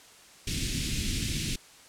pink band-stop noise, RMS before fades -30 dBFS, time 0.47-1.56 s, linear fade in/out 5 ms, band 300 to 2400 Hz, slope 24 dB/octave, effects white hiss -53 dBFS RMS until 1.88 s + low-pass 9000 Hz 12 dB/octave

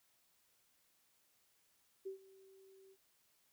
sine tone with ADSR envelope, 385.1 Hz, G4, 31 cents flat, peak -40 dBFS, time 2.05-2.97 s, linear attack 17 ms, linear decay 110 ms, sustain -20 dB, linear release 55 ms, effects white hiss -75 dBFS RMS until 3.52 s

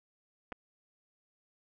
clicks, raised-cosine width 0.5 ms, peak -26 dBFS, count 2, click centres 0.521 / 0.525 s, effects none

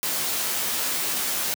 white noise with comb filter, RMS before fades -26 dBFS, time 0.03-1.54 s, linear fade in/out 0 ms, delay 15 ms, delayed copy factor -0.55, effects high-pass 150 Hz 12 dB/octave

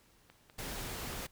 click train, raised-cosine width 0.3 ms, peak -38 dBFS, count 4, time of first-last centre 0.3-0.896 s, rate 5.03 Hz
pink noise, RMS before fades -41 dBFS, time 0.58-1.27 s, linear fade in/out 10 ms
effects pink hiss -66 dBFS RMS until 1.31 s

